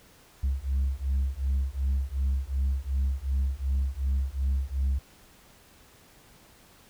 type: beating tone pair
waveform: sine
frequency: 66.1 / 68.8 Hz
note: C2 / C#2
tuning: +18 / -12 cents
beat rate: 2.7 Hz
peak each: -26 dBFS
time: 0.43-4.99 s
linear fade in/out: 10 ms
effects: tanh soft clip ceiling -21 dBFS + pink hiss -56 dBFS RMS until 6.89 s